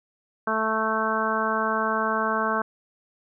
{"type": "harmonic tone", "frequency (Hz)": 220, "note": "A3", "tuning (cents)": 0, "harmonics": [1, 2, 3, 4, 5, 6, 7], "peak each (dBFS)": [-31, -31, -30, -31, -27, -30, -29], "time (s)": [0.47, 2.62], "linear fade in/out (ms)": 5, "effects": []}